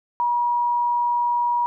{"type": "tone", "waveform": "sine", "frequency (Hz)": 960, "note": "B5", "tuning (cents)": -49, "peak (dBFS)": -18, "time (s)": [0.2, 1.66], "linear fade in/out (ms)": 0, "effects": []}